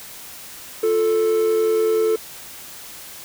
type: tone pair together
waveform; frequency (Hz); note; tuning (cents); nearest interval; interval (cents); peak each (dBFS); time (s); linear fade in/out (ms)
triangle; 349.7 / 440; F4 / A4; +2 / 0; major third; 398; -23 / -14; 0.83-2.16; 5
effects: white hiss -38 dBFS RMS until 3.24 s

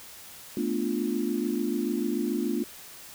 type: chord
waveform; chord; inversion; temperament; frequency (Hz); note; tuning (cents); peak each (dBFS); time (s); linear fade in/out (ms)
sine; B half-diminished seventh; third; equal; 220 / 246.9 / 293.7 / 349.2; A3 / B3 / D4 / F4; 0 / 0 / 0 / 0; -31; 0.57-2.64; 2
effects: white hiss -46 dBFS RMS until 3.14 s

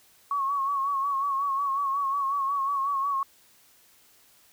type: tone with vibrato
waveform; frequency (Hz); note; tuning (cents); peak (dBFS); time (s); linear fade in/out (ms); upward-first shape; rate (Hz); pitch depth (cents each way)
sine; 1108.7; C#6; 0; -24; 0.31-3.23; 2; sine; 5.5; 54
effects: white hiss -59 dBFS RMS until 4.52 s

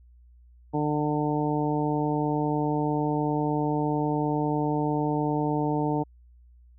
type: harmonic tone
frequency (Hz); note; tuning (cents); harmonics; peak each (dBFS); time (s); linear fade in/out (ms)
149.5; D3; +31; 1 / 2 / 3 / 4 / 5 / 6; -29 / -27 / -31 / -36 / -33 / -32; 0.73-6.04; 20
effects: added 60 Hz sine -51 dBFS peak until 6.78 s

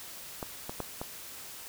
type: clicks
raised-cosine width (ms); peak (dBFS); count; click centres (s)
1; -21 / -22 / -19 / -21; 4; 0.428 / 0.695 / 0.803 / 1.015
effects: white hiss -45 dBFS RMS until 1.68 s

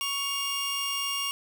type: tone pair together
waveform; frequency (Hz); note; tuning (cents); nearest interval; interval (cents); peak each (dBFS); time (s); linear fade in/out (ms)
sawtooth; 1114 / 2807; C#6 / F7; +8 / +8; octave + major third; 1600; -30 / -26; 0.01-1.31; 0
effects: none

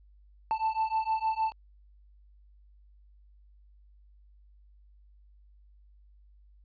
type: beating tone pair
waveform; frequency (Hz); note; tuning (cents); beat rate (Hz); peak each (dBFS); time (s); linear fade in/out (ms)
triangle; 880 / 886.5; A5 / A5; 0 / +13; 6.5; -28; 0.51-1.52; 0
effects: added 50 Hz sine -55 dBFS peak until 6.64 s + resampled to 11025 Hz

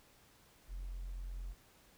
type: tone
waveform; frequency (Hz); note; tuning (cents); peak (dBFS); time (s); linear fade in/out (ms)
triangle; 44.32; F1; +26; -37; 0.68-1.55; 50
effects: tanh soft clip ceiling -37 dBFS + pink hiss -65 dBFS RMS until 1.97 s

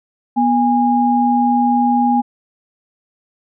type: tone pair together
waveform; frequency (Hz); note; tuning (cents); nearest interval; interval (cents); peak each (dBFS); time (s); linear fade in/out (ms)
sine; 243.8 / 820; B3 / G#5; -22 / -22; octave + major sixth; 2100; -14; 0.36-2.22; 20
effects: none

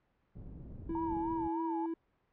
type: low-pass noise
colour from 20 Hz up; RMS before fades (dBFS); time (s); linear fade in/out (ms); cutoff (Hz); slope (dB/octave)
pink; -47; 0.35-1.48; 10; 230; 12
type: tone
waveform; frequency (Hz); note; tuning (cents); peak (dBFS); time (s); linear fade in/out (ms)
triangle; 329.6; E4; 0; -32; 0.89-1.94; 5
type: clicks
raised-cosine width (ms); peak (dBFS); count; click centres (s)
3; -33; 3; 0.904 / 1.125 / 1.168
type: tone with vibrato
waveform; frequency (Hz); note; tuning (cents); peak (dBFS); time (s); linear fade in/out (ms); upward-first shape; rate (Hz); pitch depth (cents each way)
sine; 904; A5; +47; -36; 0.95-1.86; 2; sine; 3.3; 130
effects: pink hiss -75 dBFS RMS until 2.32 s + low-pass 2000 Hz 12 dB/octave

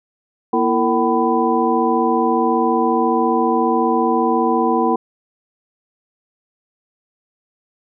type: tone cluster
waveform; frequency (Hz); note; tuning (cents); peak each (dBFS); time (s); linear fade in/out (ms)
sine; 238.7 / 333.3 / 454.9 / 763 / 997; A#3 / E4 / A#4 / G5 / B5; +41 / +19 / -42 / -47 / +16; -20; 0.53-4.96; 5
effects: none

